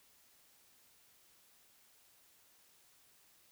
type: silence
effects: white hiss -67 dBFS RMS until 3.51 s